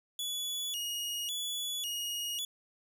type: tone with vibrato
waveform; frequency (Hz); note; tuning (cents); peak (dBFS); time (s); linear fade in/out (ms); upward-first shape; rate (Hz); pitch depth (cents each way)
sawtooth; 3136; G7; 0; -31; 0.19-2.45; 2; square; 0.91; 150
effects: none